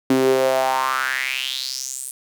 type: tone with high-pass filter sweep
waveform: sawtooth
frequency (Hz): 131.2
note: C3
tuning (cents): +5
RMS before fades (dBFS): -21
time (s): 0.1-2.11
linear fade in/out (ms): 2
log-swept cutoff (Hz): 280 to 9700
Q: 5.2
effects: none